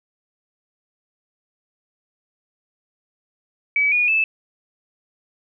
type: tone with pitch steps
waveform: sine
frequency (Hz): 2285 / 2449 / 2625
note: D7 / D#7 / E7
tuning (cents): -48 / -28 / -8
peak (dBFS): -15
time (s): 3.76-4.24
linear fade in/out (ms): 2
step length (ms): 160
effects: none